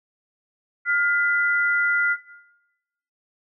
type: tone pair together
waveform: sine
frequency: 1416.6 / 2001 Hz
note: F6 / B6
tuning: +24 / +22 cents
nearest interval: tritone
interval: 598 cents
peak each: -20 / -22 dBFS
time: 0.85-2.17 s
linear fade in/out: 50 ms
effects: noise-tail reverb RT60 1.0 s tail -18 dB re dry